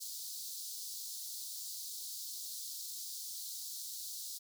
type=high-pass noise; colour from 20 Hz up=pink; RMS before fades=-44 dBFS; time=0-4.39 s; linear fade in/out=20 ms; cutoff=4000 Hz; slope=48 dB/octave; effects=none